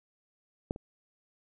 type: clicks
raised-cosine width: 2 ms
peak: -17 / -29 dBFS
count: 2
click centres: 0.709 / 0.761 s
effects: none